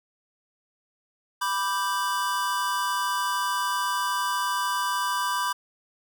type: chord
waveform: square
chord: G major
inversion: first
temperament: equal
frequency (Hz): 987.8 / 1174.7 / 1568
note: B5 / D6 / G6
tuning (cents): 0 / 0 / 0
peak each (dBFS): -28 / -30 / -32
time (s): 1.41-5.53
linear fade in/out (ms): 10
effects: none